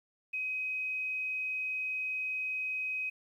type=tone; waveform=sine; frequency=2525 Hz; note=D#7; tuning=25 cents sharp; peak=-32 dBFS; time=0.33-3.1 s; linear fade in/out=10 ms; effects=11-bit